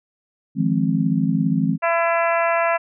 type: chord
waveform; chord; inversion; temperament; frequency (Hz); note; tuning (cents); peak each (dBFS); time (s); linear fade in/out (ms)
sine; F minor seventh; third; just; 157.15 / 174.61 / 209.5 / 261.9; Eb3 / F3 / Ab3 / C4; +18 / 0 / +15 / +2; -22; 0.55-1.78; 50
type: harmonic tone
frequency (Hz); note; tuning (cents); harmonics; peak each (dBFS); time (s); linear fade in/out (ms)
336; E4; +33; 2 / 3 / 4 / 5 / 6 / 7 / 8; -19 / -23 / -25 / -27 / -29 / -30 / -31; 1.82-2.78; 20
effects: none